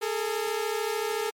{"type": "tone pair together", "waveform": "sawtooth", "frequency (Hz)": [417.1, 450.7], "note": ["G#4", "A4"], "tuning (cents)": [7, 42], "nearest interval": "minor second", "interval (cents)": 135, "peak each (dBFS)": -26, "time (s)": [0.01, 1.31], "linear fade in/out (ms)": 20, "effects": ["MP3 64 kbps"]}